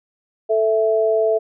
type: tone pair together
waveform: sine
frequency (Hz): 440 / 659.3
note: A4 / E5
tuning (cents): 0 / 0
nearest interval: perfect fifth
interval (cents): 700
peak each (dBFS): -17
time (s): 0.49-1.39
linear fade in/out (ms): 20
effects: none